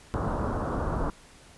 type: low-pass noise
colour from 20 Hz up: pink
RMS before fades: -29 dBFS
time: 0.14-1.1 s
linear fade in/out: 0 ms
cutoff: 1400 Hz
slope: 48 dB/octave
effects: pink hiss -53 dBFS RMS until 1.57 s + resampled to 24000 Hz